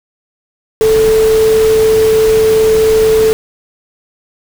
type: tone in noise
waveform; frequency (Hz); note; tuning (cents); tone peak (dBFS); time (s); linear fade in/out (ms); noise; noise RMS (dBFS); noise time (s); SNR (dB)
sine; 439.8; A4; -1; -6; 0.81-3.33; 0; pink; -21; 0.81-3.33; +12
effects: none